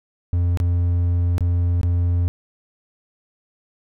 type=tone with dropouts; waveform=triangle; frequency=87.31 Hz; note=F2; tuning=in tune; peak=-14 dBFS; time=0.33-2.28 s; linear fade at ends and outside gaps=0 ms; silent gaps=0.573-0.601 / 1.381-1.407 / 1.813-1.832 s; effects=none